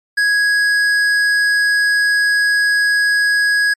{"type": "tone with hard clipping", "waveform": "sine", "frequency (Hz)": 1661.2, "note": "G#6", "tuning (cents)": 0, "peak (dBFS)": -13, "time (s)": [0.17, 3.74], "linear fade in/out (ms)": 10, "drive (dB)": 9, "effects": ["MP3 64 kbps"]}